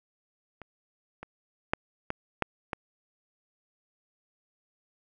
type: clicks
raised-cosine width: 0.5 ms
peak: -28 / -25 / -9 / -15 / -10 / -16 dBFS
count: 6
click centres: 0.617 / 1.23 / 1.735 / 2.104 / 2.423 / 2.732 s
effects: none